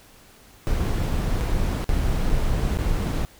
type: noise with dropouts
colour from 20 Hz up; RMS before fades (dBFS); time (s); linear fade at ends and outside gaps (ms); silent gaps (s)
brown; -22; 0.67-3.25; 0; 1.404-1.409 / 1.842-1.892 / 2.294-2.299 / 2.771-2.787
effects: pink hiss -51 dBFS RMS until 3.39 s